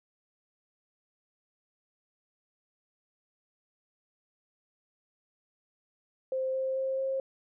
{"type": "tone with pitch steps", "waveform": "sine", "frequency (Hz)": [523.3, 526.9, 530.6, 534.3], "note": ["C5", "C5", "C5", "C5"], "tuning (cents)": [0, 12, 24, 36], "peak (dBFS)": -28, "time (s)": [6.32, 7.2], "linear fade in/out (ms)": 2, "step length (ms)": 220, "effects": []}